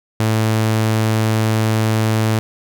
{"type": "tone", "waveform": "sawtooth", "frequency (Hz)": 110, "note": "A2", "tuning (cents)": 0, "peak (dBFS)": -10, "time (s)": [0.2, 2.39], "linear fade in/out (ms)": 0, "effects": []}